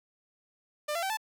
sawtooth tone with pitch steps, 598 / 679 / 771 / 875.5 Hz, D5 / F5 / G5 / A5, +31 / -49 / -29 / -9 cents, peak -26 dBFS, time 0.88-1.172 s, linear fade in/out 10 ms, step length 73 ms, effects none

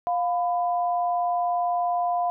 sine tone pair together, 704.3 / 1000 Hz, F5 / B5, +14 / +21 cents, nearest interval tritone, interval 607 cents, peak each -22 / -30 dBFS, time 0.07-2.3 s, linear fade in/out 0 ms, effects none

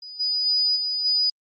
sine tone with level steps, 4953 Hz, D#8, 9 cents flat, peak -36 / -21 / -18 / -23 / -18 dBFS, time 0.02-1.3 s, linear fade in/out 5 ms, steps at 0.19 / 0.45 / 0.75 / 1.04 s, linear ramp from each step 20 ms, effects Opus 32 kbps

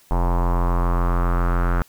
square tone with low-pass filter sweep, 43.64 Hz, F1, 1 cent flat, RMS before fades -19 dBFS, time 0.11-1.82 s, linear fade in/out 0 ms, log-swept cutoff 930 to 1400 Hz, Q 4.2, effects white hiss -54 dBFS RMS until 1.88 s

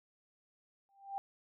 sine tone with exponential growth, 790 Hz, G5, 13 cents sharp, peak -33 dBFS, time 0.89-1.18 s, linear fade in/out 0 ms, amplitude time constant 61 ms, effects none

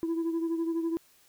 sine beating tone pair, 329.6 / 341.6 Hz, E4 / F4, 0 / -38 cents, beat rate 12 Hz, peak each -26 / -33 dBFS, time 0.03-0.97 s, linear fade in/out 0 ms, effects tanh soft clip ceiling -25 dBFS + white hiss -62 dBFS RMS until 1.28 s

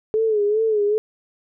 sine tone with vibrato, 427.7 Hz, A4, 49 cents flat, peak -16 dBFS, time 0.14-0.98 s, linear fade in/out 0 ms, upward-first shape sine, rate 2.5 Hz, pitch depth 80 cents each way, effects none

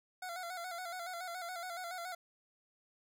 25% pulse tone with vibrato, 710 Hz, F5, 28 cents sharp, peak -37 dBFS, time 0.22-2.15 s, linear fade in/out 5 ms, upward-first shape square, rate 7.1 Hz, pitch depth 65 cents each way, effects none

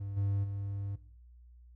triangle tone with level steps, 99.7 Hz, G2, 30 cents sharp, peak -34 / -26 / -32 dBFS, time 0-0.96 s, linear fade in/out 10 ms, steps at 0.16 / 0.43 s, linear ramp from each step 20 ms, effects noise-tail reverb RT60 0.5 s tail -18 dB re dry + added 60 Hz sine -53 dBFS peak until 1.75 s

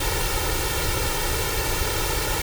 pink noise with comb filter, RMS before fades -24 dBFS, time 0-2.42 s, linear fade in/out 5 ms, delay 2.2 ms, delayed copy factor +0.9, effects none

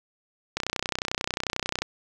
click train, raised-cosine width 0.2 ms, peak -9 dBFS, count 40, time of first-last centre 0.57-1.82 s, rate 31.2 Hz, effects none

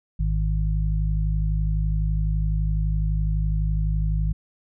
harmonic tone, 51.91 Hz, G#1, in tune, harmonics 1 / 2 / 3, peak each -21 / -29 / -27 dBFS, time 0.19-4.33 s, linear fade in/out 10 ms, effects none

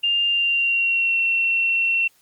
sine tone with pitch glide, 2802 to 2716 Hz, F7 to F7, +5 to -49 cents, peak -17 dBFS, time 0.03-2.08 s, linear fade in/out 10 ms, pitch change -54 cents, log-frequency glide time 0.25-1.18 s, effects white hiss -59 dBFS RMS until 2.21 s + Opus 24 kbps

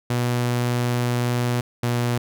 sawtooth tone pair in turn, 121.7 / 120.51 Hz, B2 / B2, -25 / -42 cents, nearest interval unison, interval 17 cents, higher first, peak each -16 dBFS, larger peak neither, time 0.1-1.61 / 1.83-2.18 s, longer first, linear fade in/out 5 ms, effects none

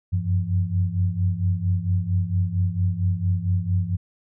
sine tone cluster, 91.7 / 96.1 / 170.5 Hz, F#2 / G2 / F3, -15 / -34 / -41 cents, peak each -24 / -22 / -29 dBFS, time 0.12-3.97 s, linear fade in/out 20 ms, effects none

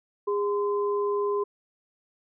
sine tone pair together, 408.4 / 1029 Hz, G#4 / C6, -29 / -29 cents, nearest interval octave + major third, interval 1600 cents, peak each -24 / -31 dBFS, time 0.27-1.44 s, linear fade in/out 10 ms, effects none

